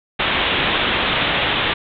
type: low-pass noise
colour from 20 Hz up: white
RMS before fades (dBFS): -19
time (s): 0.19-1.74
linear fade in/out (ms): 10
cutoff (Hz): 3700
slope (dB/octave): 96
effects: none